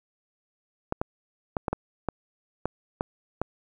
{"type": "clicks", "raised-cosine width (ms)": 1, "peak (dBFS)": -12, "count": 9, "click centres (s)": [0.924, 1.015, 1.568, 1.682, 1.73, 2.087, 2.656, 3.009, 3.416], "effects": ["9-bit"]}